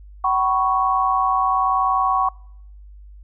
sine chord, F# suspended fourth, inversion none, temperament equal with one note detuned, 759 / 987.8 / 1108.7 Hz, F#5 / B5 / C#6, +44 / 0 / 0 cents, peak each -21 / -24 / -18 dBFS, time 0.24-2.29 s, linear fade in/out 5 ms, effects noise-tail reverb RT60 0.7 s tail -26 dB re dry + added 50 Hz sine -39 dBFS peak until 3.23 s

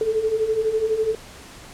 sine beating tone pair, 429.8 / 441.8 Hz, A4 / A4, -41 / +7 cents, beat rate 12 Hz, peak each -25 / -20 dBFS, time 0.01-1.15 s, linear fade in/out 2 ms, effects pink hiss -42 dBFS RMS until 1.73 s + low-pass 10000 Hz 12 dB/octave

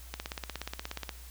click train, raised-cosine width 0.2 ms, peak -18 dBFS, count 17, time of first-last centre 0.14-1.092 s, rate 16.8 Hz, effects added 60 Hz sine -46 dBFS peak until 1.3 s + white hiss -53 dBFS RMS until 1.3 s

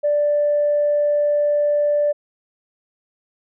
sine tone, 587.3 Hz, D5, in tune, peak -14 dBFS, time 0.03-2.13 s, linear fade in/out 20 ms, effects tanh soft clip ceiling -10 dBFS

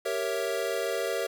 square chord, G diminished seventh, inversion none, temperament equal, 392 / 466.2 / 554.4 / 659.3 Hz, G4 / Bb4 / Db5 / Fb5, 0 / 0 / 0 / 0 cents, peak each -35 / -33 / -34 / -35 dBFS, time 0.05-1.27 s, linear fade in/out 10 ms, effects none

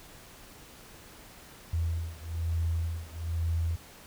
sine beating tone pair, 82.41 / 83.51 Hz, E2 / E2, 0 / +23 cents, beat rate 1.1 Hz, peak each -31 / -32 dBFS, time 1.73-3.76 s, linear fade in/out 5 ms, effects pink hiss -51 dBFS RMS until 4.06 s

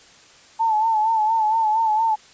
sine tone with vibrato, 880 Hz, A5, in tune, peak -16 dBFS, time 0.59-2.16 s, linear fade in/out 20 ms, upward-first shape sine, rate 4.3 Hz, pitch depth 61 cents each way, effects white hiss -49 dBFS RMS until 2.33 s + resampled to 16000 Hz

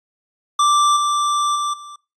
square tone with level steps, 1174.7 Hz, D6, in tune, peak -13 / -17 / -20 / -35 dBFS, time 0.59-1.96 s, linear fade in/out 5 ms, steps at 0.96 / 1.55 / 1.73 s, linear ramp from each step 10 ms, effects noise-tail reverb RT60 0.3 s tail -23 dB re dry + resampled to 22050 Hz

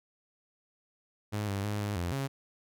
sawtooth tone with pitch steps, 104.7 / 99.1 / 104.1 / 103 / 86.9 / 136.7 Hz, G#2 / G2 / G#2 / G#2 / F2 / C#3, +15 / +19 / +5 / -14 / -8 / -24 cents, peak -27 dBFS, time 1.32-2.28 s, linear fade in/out 20 ms, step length 160 ms, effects none

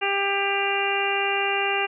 harmonic tone, 397.3 Hz, G4, 23 cents sharp, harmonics 1 / 2 / 3 / 4 / 5 / 6 / 7, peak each -28 / -27 / -32 / -31 / -32 / -29 / -27 dBFS, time 0.01-1.87 s, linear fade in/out 20 ms, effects none

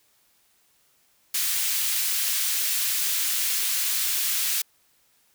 white high-pass noise, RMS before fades -25 dBFS, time 1.34-4.62 s, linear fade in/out 5 ms, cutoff 2000 Hz, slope 12 dB/octave, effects white hiss -64 dBFS RMS until 5.34 s

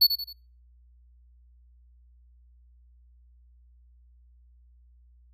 square tone with echo, 4435 Hz, C#8, in tune, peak -15 dBFS, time 0.01-0.07 s, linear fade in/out 10 ms, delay 87 ms, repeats 3, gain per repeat -8 dB, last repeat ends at 0.331 s, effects noise-tail reverb RT60 0.4 s tail -26 dB re dry + added 60 Hz sine -54 dBFS peak until 5.33 s

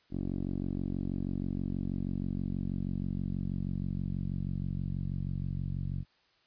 10% pulse tone with low-pass filter sweep, 46.25 Hz, F#1, in tune, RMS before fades -34 dBFS, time 0.1-6.05 s, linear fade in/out 50 ms, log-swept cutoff 320 to 140 Hz, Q 1.7, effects white hiss -68 dBFS RMS until 6.46 s + resampled to 11025 Hz

